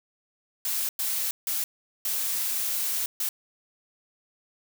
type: noise bursts at uneven times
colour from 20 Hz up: blue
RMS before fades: -28 dBFS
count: 5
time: 0.65-0.89 / 0.99-1.31 / 1.47-1.64 / 2.05-3.06 / 3.2-3.29 s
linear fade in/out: 2 ms
effects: none